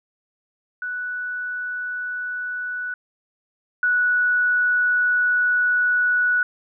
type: tone pair in turn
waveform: sine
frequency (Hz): 1480 / 1472.5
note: F#6 / F#6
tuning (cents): 0 / -9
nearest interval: unison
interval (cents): 9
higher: first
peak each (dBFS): -25 / -16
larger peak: second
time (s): 0.82-2.94 / 3.83-6.43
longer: second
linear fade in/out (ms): 2
effects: none